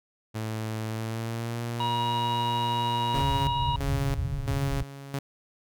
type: tone with pitch glide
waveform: sawtooth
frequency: 110 to 117.9 Hz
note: A2 to A#2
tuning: 0 to +20 cents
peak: -26 dBFS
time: 0.34-3.23 s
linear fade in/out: 20 ms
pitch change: +120 cents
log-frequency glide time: 0.86-1.61 s
type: harmonic tone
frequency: 956 Hz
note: A#5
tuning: 43 cents sharp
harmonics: 1 / 3 / 4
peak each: -26 / -36 / -38 dBFS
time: 1.8-3.76 s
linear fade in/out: 2 ms
type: tone with tremolo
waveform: sawtooth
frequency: 138.59 Hz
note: C#3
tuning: in tune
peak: -24 dBFS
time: 3.14-5.19 s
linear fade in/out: 5 ms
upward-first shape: square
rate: 1.5 Hz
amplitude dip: 75%
type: low-pass noise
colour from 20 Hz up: white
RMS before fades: -30 dBFS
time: 3.15-4.83 s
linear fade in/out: 5 ms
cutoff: 150 Hz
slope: 96 dB/octave
effects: none